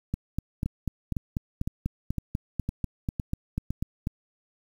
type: two click trains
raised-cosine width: 5 ms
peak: -16 / -15 dBFS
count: 7 / 17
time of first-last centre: 0.66-3.706 / 0.14-4.071 s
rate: 1.97 / 4.07 Hz
effects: 8-bit